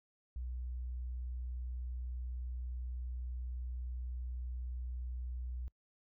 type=tone; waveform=sine; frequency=61.74 Hz; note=B1; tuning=in tune; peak=-38 dBFS; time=0.36-5.68 s; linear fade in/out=0 ms; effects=noise-tail reverb RT60 0.1 s tail -26 dB re dry